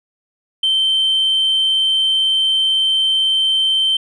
sine tone, 3109 Hz, G7, 15 cents flat, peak -11 dBFS, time 0.63-3.97 s, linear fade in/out 5 ms, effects tanh soft clip ceiling -10 dBFS

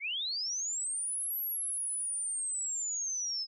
sine linear two-way sweep, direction up then down, 2089 to 11820 to 5070 Hz, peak -32 dBFS, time 0-3.47 s, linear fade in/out 50 ms, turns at 1.38 s, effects none

